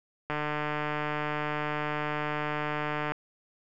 click train, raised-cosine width 0.5 ms, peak -16 dBFS, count 424, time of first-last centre 0.3-3.12 s, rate 150 Hz, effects none

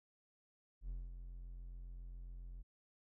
triangle tone with ADSR envelope, 43.65 Hz, F1, in tune, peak -38 dBFS, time 0.81-2.63 s, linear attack 79 ms, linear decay 210 ms, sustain -7 dB, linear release 20 ms, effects none

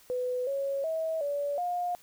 sine tone with pitch steps, 499.7 / 552 / 644 / 573 / 710 Hz, B4 / C#5 / E5 / D5 / F5, +20 / -7 / -41 / -43 / +28 cents, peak -28 dBFS, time 0.1-1.95 s, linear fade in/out 0 ms, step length 370 ms, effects white hiss -58 dBFS RMS until 2.02 s

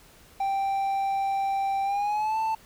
triangle tone with pitch glide, 784 to 885.1 Hz, G5 to A5, 0 to +10 cents, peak -22 dBFS, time 0.4-2.55 s, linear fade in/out 5 ms, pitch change +210 cents, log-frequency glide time 1.83-2.38 s, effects pink hiss -54 dBFS RMS until 2.65 s

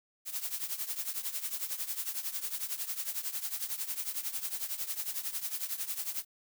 blue noise with tremolo, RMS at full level -33 dBFS, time 0.25-6.25 s, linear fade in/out 50 ms, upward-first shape triangle, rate 11 Hz, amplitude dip 85%, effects none

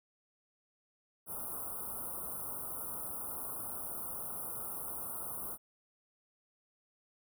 white band-stop noise, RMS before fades -41 dBFS, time 1.26-5.58 s, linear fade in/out 50 ms, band 1400 to 9100 Hz, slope 96 dB/octave, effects none

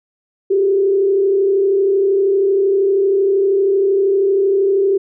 sine tone with frequency modulation, 392 Hz, G4, in tune, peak -11 dBFS, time 0.5-4.98 s, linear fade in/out 10 ms, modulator 32.8 Hz, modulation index 0.56, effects none

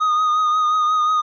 triangle tone with vibrato, 1240 Hz, D#6, 6 cents flat, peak -13 dBFS, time 0-1.22 s, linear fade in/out 20 ms, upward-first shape triangle, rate 5.6 Hz, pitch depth 36 cents each way, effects resampled to 16000 Hz

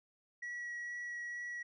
sine tone with vibrato, 1925 Hz, B6, 45 cents flat, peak -37 dBFS, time 0.42-1.63 s, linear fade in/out 10 ms, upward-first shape sine, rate 2.2 Hz, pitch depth 8 cents each way, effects tanh soft clip ceiling -39 dBFS

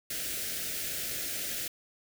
white band-stop noise, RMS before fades -35 dBFS, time 0.1-1.68 s, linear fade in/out 5 ms, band 690 to 1400 Hz, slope 48 dB/octave, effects none

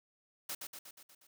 white noise with echo, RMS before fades -40 dBFS, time 0.49-0.55 s, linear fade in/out 5 ms, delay 120 ms, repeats 6, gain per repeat -4 dB, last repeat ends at 1.27 s, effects none

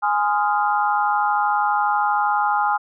sine chord, F minor seventh, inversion first, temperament equal with one note detuned, 830.6 / 1029.7 / 1244.5 / 1396.9 Hz, Ab5 / C6 / Eb6 / F6, 0 / -28 / 0 / 0 cents, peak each -19 / -25 / -24 / -25 dBFS, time 0.02-2.78 s, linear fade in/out 20 ms, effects none

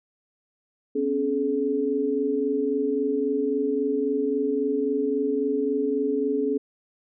sine tone cluster, 256.7 / 280.4 / 426.1 Hz, C4 / C#4 / G#4, -33 / +20 / +44 cents, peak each -30 / -26 / -24 dBFS, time 0.95-6.58 s, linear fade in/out 10 ms, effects none

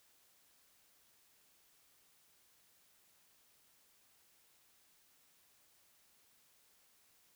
silence, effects white hiss -70 dBFS RMS until 7.35 s

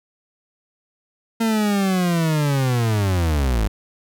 40% pulse linear sweep, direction down, 228.8 to 49.08 Hz, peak -16 dBFS, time 1.4-3.68 s, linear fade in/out 10 ms, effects none

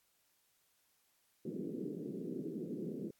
white band-pass noise, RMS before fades -42 dBFS, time 1.45-3.11 s, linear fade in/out 5 ms, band 150 to 420 Hz, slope 48 dB/octave, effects white hiss -75 dBFS RMS until 3.19 s + AAC 64 kbps

